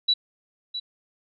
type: tone with echo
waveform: sine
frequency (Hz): 3932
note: B7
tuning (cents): -8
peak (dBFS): -17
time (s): 0.08-0.14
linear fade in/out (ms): 10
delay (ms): 660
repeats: 1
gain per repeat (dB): -11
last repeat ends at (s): 0.8
effects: none